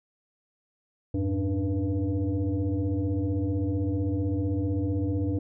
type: tone with frequency modulation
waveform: sine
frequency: 103.83 Hz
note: G#2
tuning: in tune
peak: -24 dBFS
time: 1.14-5.39 s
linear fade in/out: 5 ms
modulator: 192 Hz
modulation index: 1.5
effects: none